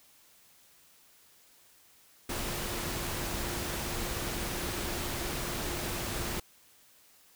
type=tone in noise; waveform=sine; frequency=349.2 Hz; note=F4; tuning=in tune; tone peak=-44 dBFS; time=2.29-6.4 s; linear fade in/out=5 ms; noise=pink; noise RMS=-35 dBFS; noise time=2.29-6.4 s; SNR=-12 dB; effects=white hiss -61 dBFS RMS until 7.35 s